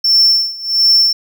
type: tone with tremolo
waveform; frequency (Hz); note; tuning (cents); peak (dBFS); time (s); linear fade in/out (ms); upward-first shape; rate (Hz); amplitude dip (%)
triangle; 5390; E8; +38; -5; 0.04-1.13; 5; sine; 1.4; 90
effects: none